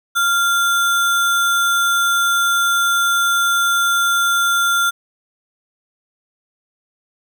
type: tone with sample-and-hold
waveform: sine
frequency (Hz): 1390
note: F6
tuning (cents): -9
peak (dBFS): -13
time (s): 0.15-4.91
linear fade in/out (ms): 20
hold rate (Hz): 4900
effects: none